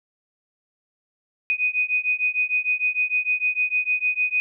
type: beating tone pair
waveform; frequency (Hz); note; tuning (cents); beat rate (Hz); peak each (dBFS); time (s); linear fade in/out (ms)
sine; 2489 / 2495.6; D#7 / D#7; 0 / +5; 6.6; -23; 1.5-4.4; 0
effects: none